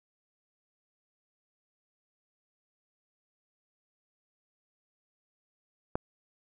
click, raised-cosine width 1 ms, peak -15 dBFS, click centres 5.955 s, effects none

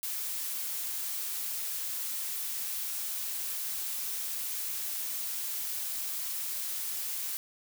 blue noise, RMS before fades -35 dBFS, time 0.03-7.37 s, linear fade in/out 0 ms, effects none

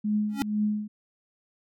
sine tone with tremolo, 210.7 Hz, G#3, 25 cents sharp, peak -21 dBFS, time 0.04-0.88 s, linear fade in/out 10 ms, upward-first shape triangle, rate 2.1 Hz, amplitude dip 85%
square tone with exponential growth, 277.2 Hz, C#4, in tune, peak -21 dBFS, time 0.29-0.42 s, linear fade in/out 0 ms, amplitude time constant 27 ms
effects none

